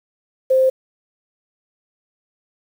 sine tone, 523 Hz, C5, 1 cent flat, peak -11 dBFS, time 0.5-0.7 s, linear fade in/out 10 ms, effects 7-bit

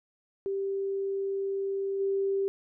sine tone with level steps, 392 Hz, G4, in tune, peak -28 / -25 dBFS, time 0.46-2.48 s, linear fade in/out 0 ms, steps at 1.99 s, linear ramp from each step 20 ms, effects none

